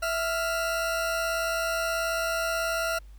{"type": "tone pair together", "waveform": "40% pulse", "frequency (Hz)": [659.2, 1396.9], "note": ["E5", "F6"], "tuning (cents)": [0, 0], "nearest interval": "octave + minor second", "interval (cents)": 1300, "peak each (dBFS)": -28, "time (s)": [0.02, 2.99], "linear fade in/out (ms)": 10, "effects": ["added 50 Hz sine -44 dBFS peak until 3.18 s", "pink hiss -64 dBFS RMS until 3.18 s"]}